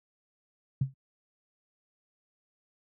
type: tone with exponential decay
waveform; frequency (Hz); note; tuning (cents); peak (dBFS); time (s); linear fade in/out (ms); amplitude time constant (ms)
sine; 134; C3; +42; -20; 0.81-0.94; 5; 27
effects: high-pass 60 Hz 12 dB/octave